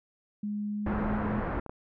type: tone with pitch glide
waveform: sine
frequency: 207.7 to 211.2 Hz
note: G#3 to G#3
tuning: 0 to +29 cents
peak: -30 dBFS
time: 0.43-1.41 s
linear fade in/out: 5 ms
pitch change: +29 cents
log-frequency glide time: 0.71-1.14 s
type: low-pass noise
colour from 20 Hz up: pink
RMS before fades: -32 dBFS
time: 0.86-1.6 s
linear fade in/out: 5 ms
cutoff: 1600 Hz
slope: 24 dB/octave
type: clicks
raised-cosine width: 1 ms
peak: -26 dBFS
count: 2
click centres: 1.663 / 1.695 s
effects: none